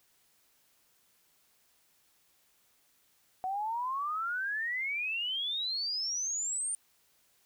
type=exponential sweep; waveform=sine; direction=up; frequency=736 to 9120 Hz; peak=-31 dBFS; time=3.44-6.75 s; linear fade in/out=0 ms; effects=white hiss -69 dBFS RMS until 7.45 s